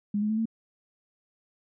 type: tone with pitch steps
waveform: sine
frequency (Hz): 205.7 / 211.8 / 218.2 / 224.7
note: G#3 / G#3 / A3 / A3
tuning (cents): -16 / +34 / -14 / +37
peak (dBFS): -24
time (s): 0.14-0.456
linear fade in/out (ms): 5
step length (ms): 79
effects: none